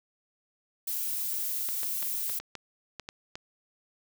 violet noise, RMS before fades -32 dBFS, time 0.87-2.39 s, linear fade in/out 5 ms
clicks, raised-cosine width 0.2 ms, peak -21 dBFS, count 9, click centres 1.688 / 1.832 / 2.027 / 2.296 / 2.4 / 2.553 / 2.997 / 3.089 / 3.355 s
effects none

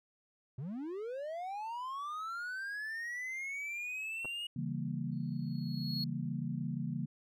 triangle linear sweep, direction up, 116.54 to 2889 Hz, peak -36 dBFS, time 0.58-4.47 s, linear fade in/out 5 ms
clicks, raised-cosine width 1 ms, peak -33 dBFS, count 2, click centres 4.247 / 4.255 s
sine chord, C# diminished seventh, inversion none, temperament equal, 138.59 / 164.81 / 196 / 233.1 Hz, C#3 / E3 / G3 / Bb3, 0 / 0 / 0 / 0 cents, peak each -39 / -39 / -43 / -40 dBFS, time 4.56-7.06 s, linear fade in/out 5 ms
triangle tone with exponential growth, 4323 Hz, C#8, 44 cents flat, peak -33 dBFS, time 5.12-6.04 s, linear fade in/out 2 ms, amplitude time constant 200 ms
effects none

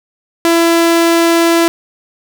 sawtooth tone, 335.3 Hz, E4, 30 cents sharp, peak -4 dBFS, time 0.45-1.68 s, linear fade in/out 0 ms, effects none

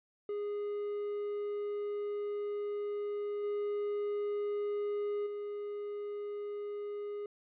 triangle tone with level steps, 412.2 Hz, G#4, 13 cents flat, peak -32 / -30 / -35 dBFS, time 0.29-7.26 s, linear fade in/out 2 ms, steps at 3.43 / 5.26 s, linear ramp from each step 10 ms, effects resampled to 8000 Hz

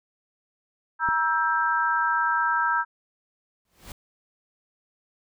sine chord, E diminished, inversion second, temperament just, 949.3 / 1318.5 / 1582.2 Hz, Bb5 / E6 / G6, +31 / 0 / +16 cents, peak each -25 dBFS, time 0.99-2.85 s, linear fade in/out 50 ms
click, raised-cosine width 3 ms, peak -23 dBFS, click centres 1.088 s
pink noise with exponential growth, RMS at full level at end -38 dBFS, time 3.65-3.92 s, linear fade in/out 2 ms, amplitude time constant 57 ms
effects none

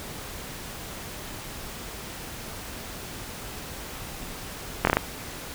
slowing click train, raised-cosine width 0.5 ms, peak -3 dBFS, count 5, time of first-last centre 4.85-4.97 s, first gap 22 ms, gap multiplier 1.21, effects pink hiss -38 dBFS RMS until 5.54 s

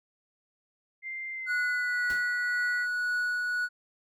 sine tone with pitch glide, 2093 to 1952.8 Hz, C7 to B6, 0 to -20 cents, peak -34 dBFS, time 1.02-2.87 s, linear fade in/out 50 ms, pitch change -120 cents, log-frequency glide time 1.31-2.06 s
triangle tone with tremolo, 1467 Hz, F#6, 15 cents flat, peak -24 dBFS, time 1.46-3.69 s, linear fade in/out 50 ms, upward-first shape triangle, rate 1.9 Hz, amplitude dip 25%
pink noise with exponential decay, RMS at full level -40 dBFS, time 2.1-2.31 s, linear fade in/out 0 ms, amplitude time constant 45 ms
effects none

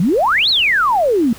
sine exponential two-way sweep, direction up then down, 156.4 to 4435 to 215.6 Hz, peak -11 dBFS, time 0-1.33 s, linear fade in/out 2 ms, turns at 0.49 s, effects pink hiss -38 dBFS RMS until 1.38 s

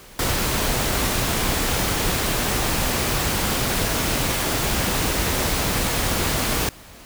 pink noise, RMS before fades -22 dBFS, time 0.19-6.69 s, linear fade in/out 2 ms, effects pink hiss -44 dBFS RMS until 7.05 s

